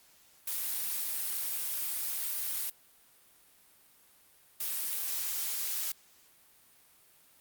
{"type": "noise bursts at uneven times", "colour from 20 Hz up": "blue", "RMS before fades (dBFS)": -34, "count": 2, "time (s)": [[0.47, 2.7], [4.6, 5.92]], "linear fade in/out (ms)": 5, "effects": ["white hiss -62 dBFS RMS until 7.4 s", "Opus 48 kbps"]}